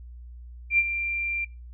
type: tone with ADSR envelope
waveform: sine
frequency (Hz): 2371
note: D7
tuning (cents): +16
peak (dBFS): -15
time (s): 0.7-1.45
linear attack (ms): 84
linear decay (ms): 46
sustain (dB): -10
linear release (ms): 9
effects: noise-tail reverb RT60 0.3 s tail -25 dB re dry + added 60 Hz sine -40 dBFS peak until 1.73 s